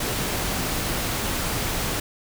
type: noise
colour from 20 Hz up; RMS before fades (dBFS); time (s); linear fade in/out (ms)
pink; -26; 0-2; 5
effects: none